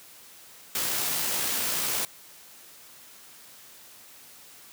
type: noise with amplitude modulation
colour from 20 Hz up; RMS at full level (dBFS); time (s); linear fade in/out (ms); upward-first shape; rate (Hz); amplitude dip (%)
white; -27; 0.75-2.05; 2; sine; 61; 25
effects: white hiss -50 dBFS RMS until 4.72 s + high-pass 100 Hz 12 dB/octave